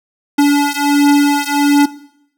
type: beating tone pair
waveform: square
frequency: 286.7 / 288.1 Hz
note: D4 / D4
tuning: -42 / -33 cents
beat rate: 1.4 Hz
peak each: -13 dBFS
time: 0.38-1.86 s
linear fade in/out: 10 ms
effects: noise-tail reverb RT60 0.7 s tail -17 dB re dry

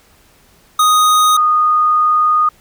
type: tone pair in turn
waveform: square / sine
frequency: 1244.5 / 1233.1 Hz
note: D#6 / D#6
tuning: 0 / -16 cents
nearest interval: unison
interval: 16 cents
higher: first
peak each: -9 dBFS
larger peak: neither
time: 0.79-1.37 / 1.37-2.49 s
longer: second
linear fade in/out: 5 ms
effects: pink hiss -50 dBFS RMS until 2.6 s

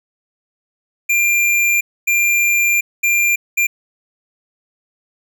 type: tone bursts at uneven times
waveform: square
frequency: 2386 Hz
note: D7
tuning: 27 cents sharp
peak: -13 dBFS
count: 4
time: 1.09-1.81 / 2.07-2.81 / 3.03-3.36 / 3.57-3.67 s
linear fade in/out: 10 ms
effects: none

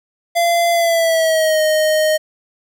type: tone with pitch glide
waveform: square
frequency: 685 to 620.9 Hz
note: F5 to D#5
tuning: -34 to -4 cents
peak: -13 dBFS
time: 0.35-2.18 s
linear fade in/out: 20 ms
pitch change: -170 cents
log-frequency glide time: 0.71-1.61 s
effects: none

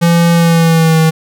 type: tone with pitch glide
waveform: square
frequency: 169.8 to 160.27 Hz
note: F3 to E3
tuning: -48 to -48 cents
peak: -7 dBFS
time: 0.01-1.11 s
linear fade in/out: 20 ms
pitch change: -100 cents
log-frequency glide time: 0.33-0.99 s
effects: none

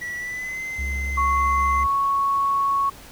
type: tone with pitch glide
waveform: triangle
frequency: 1947 to 2063 Hz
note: B6 to C7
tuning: -25 to -25 cents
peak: -26 dBFS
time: 0.01-1.84 s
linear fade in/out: 10 ms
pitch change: +100 cents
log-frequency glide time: 0.17-0.61 s
type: tone with vibrato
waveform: triangle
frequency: 68.3 Hz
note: C#2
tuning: 25 cents flat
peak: -23 dBFS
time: 0.78-1.87 s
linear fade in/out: 10 ms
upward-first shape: sine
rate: 10 Hz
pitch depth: 8 cents each way
type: tone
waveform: sine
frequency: 1108 Hz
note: C#6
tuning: 1 cent flat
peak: -18 dBFS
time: 1.17-2.9 s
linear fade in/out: 10 ms
effects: pink hiss -44 dBFS RMS until 3.11 s

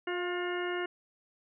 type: harmonic tone with a mistuned harmonic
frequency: 356 Hz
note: F4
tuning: 33 cents sharp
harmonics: 1 / 2 / 3 / 4 / 5 / 6 / 8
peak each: -33 / -41 / -43 / -40 / -41 / -44 / -44 dBFS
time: 0.07-0.86 s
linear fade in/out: 5 ms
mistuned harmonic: 2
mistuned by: -25 cents
effects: none

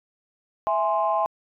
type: chord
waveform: sine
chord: E augmented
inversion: none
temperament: equal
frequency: 659.3 / 830.6 / 1046.5 Hz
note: E5 / G#5 / B#5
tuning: 0 / 0 / 0 cents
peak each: -24 dBFS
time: 0.67-1.26 s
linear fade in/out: 0 ms
effects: tanh soft clip ceiling -11 dBFS

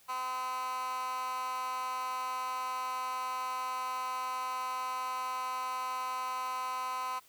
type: tone with high-pass filter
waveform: 15% pulse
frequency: 255.6 Hz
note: C4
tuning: 40 cents flat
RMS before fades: -36 dBFS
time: 0.08-7.2 s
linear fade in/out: 20 ms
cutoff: 1100 Hz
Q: 5.2
effects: white hiss -62 dBFS RMS until 7.28 s

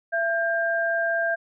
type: tone pair together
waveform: sine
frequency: 671 / 1595.9 Hz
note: E5 / G6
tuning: +31 / +31 cents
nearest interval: octave + minor third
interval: 1500 cents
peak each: -24 dBFS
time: 0.12-1.36 s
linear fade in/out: 20 ms
effects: none

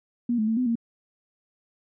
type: tone with pitch steps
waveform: sine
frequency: 239.2 / 216.1 / 223.5 / 252.2 / 231.6 Hz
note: A#3 / A3 / A3 / B3 / A#3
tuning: +45 / -31 / +27 / +36 / -11 cents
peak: -21 dBFS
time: 0.29-0.755 s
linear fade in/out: 5 ms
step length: 93 ms
effects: none

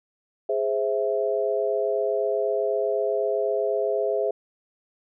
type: chord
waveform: sine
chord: Ab augmented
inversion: none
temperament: equal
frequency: 415.3 / 523.3 / 659.3 Hz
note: Ab4 / C5 / E5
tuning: 0 / 0 / 0 cents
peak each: -25 / -27 / -26 dBFS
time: 0.49-4.31 s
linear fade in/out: 5 ms
effects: none

